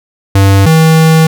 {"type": "tone pair in turn", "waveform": "square", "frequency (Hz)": [98, 160.27], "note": ["G2", "E3"], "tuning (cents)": [0, -48], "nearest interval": "major sixth", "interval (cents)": 852, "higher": "second", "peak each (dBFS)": -4, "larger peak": "neither", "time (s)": [[0.35, 0.66], [0.66, 1.27]], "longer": "second", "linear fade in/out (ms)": 5, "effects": []}